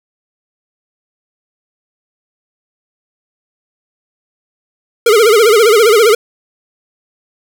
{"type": "tone with vibrato", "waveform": "square", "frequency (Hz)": 440, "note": "A4", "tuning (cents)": 0, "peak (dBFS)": -6, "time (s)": [5.06, 6.15], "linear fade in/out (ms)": 5, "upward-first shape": "sine", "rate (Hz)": 15, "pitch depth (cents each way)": 140, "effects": []}